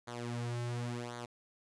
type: tone with flanger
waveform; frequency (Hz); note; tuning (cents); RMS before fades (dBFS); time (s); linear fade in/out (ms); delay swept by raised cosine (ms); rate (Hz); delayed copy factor
sawtooth; 120; B2; -49; -39; 0.07-1.26; 10; 0.37 to 4.17; 0.92; -0.75
effects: resampled to 22050 Hz + 11-bit